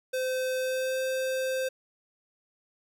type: tone with pitch glide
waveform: square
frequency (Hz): 515 to 521.6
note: C5 to C5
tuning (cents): -28 to -5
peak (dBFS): -28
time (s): 0.13-1.69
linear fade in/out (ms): 10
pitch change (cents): +23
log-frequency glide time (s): 0.59-1.01
effects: 11-bit